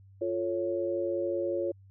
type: chord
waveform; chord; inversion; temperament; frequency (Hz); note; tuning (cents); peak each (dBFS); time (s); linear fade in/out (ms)
sine; F augmented; none; equal; 349.2 / 440 / 554.4; F4 / A4 / C#5; 0 / 0 / 0; -31 / -37 / -31; 0.21-1.72; 10
effects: added 97 Hz sine -52 dBFS peak until 1.9 s